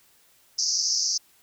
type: band-pass noise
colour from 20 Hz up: pink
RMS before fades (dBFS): -25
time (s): 0.58-1.18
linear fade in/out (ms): 10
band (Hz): 4800 to 6300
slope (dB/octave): 96
effects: white hiss -60 dBFS RMS until 1.42 s